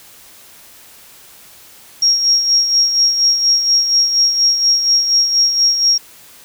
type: tone with tremolo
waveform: sine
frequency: 5588 Hz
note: F8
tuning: in tune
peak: -8 dBFS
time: 2.02-5.98 s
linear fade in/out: 5 ms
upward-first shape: sine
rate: 4.2 Hz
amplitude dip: 55%
effects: white hiss -42 dBFS RMS until 6.44 s